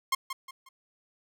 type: tone with echo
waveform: sawtooth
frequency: 1065 Hz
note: C6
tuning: 30 cents sharp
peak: -20 dBFS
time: 0.12-0.15 s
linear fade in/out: 5 ms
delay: 180 ms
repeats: 3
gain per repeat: -9 dB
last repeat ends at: 0.69 s
effects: none